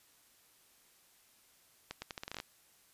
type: accelerating click train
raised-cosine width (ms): 0.2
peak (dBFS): -23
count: 11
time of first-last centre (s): 1.91-2.401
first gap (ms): 110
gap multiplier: 0.8
effects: white hiss -66 dBFS RMS until 2.93 s + resampled to 32000 Hz